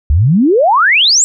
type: exponential sweep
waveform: sine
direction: up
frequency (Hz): 65.41 to 7902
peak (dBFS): -6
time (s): 0.1-1.24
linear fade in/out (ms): 0
effects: none